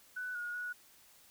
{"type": "tone with pitch steps", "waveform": "sine", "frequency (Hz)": [1492, 1440, 1463], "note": ["F#6", "F#6", "F#6"], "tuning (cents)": [14, -47, -20], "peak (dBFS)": -37, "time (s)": [0.16, 0.73], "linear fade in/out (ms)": 10, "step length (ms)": 190, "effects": ["white hiss -62 dBFS RMS until 1.3 s"]}